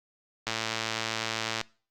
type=click train; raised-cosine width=0.2 ms; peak=-12 dBFS; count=129; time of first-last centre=0.47-1.613 s; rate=112 Hz; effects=noise-tail reverb RT60 0.4 s tail -23 dB re dry + Opus 48 kbps